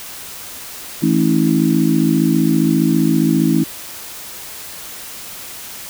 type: harmonic tone with a mistuned harmonic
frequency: 55 Hz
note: A1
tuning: in tune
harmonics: 3 / 4 / 5 / 6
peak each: -17 / -17 / -17 / -17 dBFS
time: 1.02-3.64 s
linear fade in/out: 10 ms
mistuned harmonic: 6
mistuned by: -44 cents
effects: white hiss -32 dBFS RMS until 5.89 s